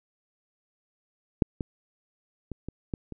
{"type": "clicks", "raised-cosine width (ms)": 3, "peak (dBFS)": [-6, -17, -22, -22, -17, -25], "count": 6, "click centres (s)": [1.422, 1.608, 2.517, 2.686, 2.938, 3.123], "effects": []}